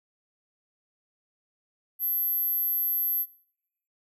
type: tone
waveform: sine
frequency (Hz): 12240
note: G9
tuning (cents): -42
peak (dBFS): -24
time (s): 1.99-3.26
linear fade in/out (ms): 50
effects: noise-tail reverb RT60 0.8 s tail -25 dB re dry